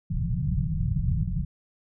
white low-pass noise, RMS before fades -26 dBFS, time 0.1-1.45 s, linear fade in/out 10 ms, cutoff 180 Hz, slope 96 dB/octave, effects none

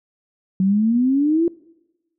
sine exponential sweep, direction up, 185 to 345.9 Hz, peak -14 dBFS, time 0.6-1.48 s, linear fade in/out 2 ms, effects noise-tail reverb RT60 1.0 s tail -23 dB re dry

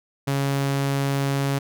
sawtooth tone, 138.59 Hz, C#3, in tune, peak -17 dBFS, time 0.27-1.59 s, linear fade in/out 10 ms, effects none

